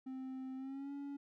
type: tone with pitch glide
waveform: triangle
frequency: 261.6 to 282 Hz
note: C4 to C#4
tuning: 0 to +30 cents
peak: -40 dBFS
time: 0.06-1.17 s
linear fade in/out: 10 ms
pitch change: +130 cents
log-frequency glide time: 0.56-0.92 s
effects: none